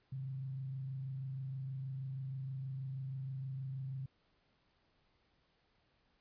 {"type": "tone with frequency modulation", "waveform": "sine", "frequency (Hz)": 133.2, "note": "C3", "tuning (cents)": 31, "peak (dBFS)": -39, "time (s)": [0.12, 4.06], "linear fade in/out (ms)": 5, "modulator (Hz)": 26.3, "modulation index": 0.27, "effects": ["pink hiss -75 dBFS RMS until 6.2 s", "resampled to 11025 Hz"]}